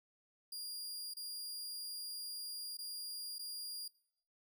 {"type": "tone with dropouts", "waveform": "sawtooth", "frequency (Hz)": 4823, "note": "D8", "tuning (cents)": 45, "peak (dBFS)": -40, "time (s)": [0.52, 3.88], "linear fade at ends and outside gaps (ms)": 5, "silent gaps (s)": [[1.138, 1.167], [2.771, 2.787], [3.384, 3.392]], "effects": ["noise-tail reverb RT60 0.7 s tail -22 dB re dry"]}